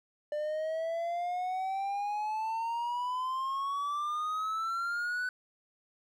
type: exponential sweep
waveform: triangle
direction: up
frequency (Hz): 593 to 1501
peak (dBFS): -29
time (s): 0.32-5.29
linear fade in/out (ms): 2
effects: none